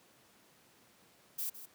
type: noise with echo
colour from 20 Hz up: violet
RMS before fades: -37 dBFS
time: 1.38-1.5 s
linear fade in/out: 10 ms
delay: 160 ms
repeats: 1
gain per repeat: -12 dB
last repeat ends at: 1.66 s
effects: pink hiss -64 dBFS RMS until 1.74 s + high-pass 150 Hz 12 dB/octave